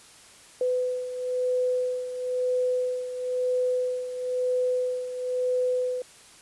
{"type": "beating tone pair", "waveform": "sine", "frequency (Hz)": [502, 503], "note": ["B4", "B4"], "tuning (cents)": [28, 32], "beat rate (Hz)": 1, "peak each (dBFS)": [-25, -31], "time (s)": [0.61, 6.02], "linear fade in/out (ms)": 2, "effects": ["white hiss -51 dBFS RMS until 6.41 s", "resampled to 24000 Hz"]}